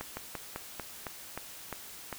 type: slowing click train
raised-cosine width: 0.5 ms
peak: -21 dBFS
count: 9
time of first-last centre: 0.01-2.127 s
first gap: 160 ms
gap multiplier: 1.14
effects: white hiss -47 dBFS RMS until 2.18 s